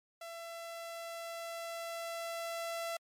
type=tone with level ramp; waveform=sawtooth; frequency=671 Hz; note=E5; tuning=31 cents sharp; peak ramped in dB=-40 to -32 dBFS; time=0.21-2.97 s; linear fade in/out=5 ms; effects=MP3 64 kbps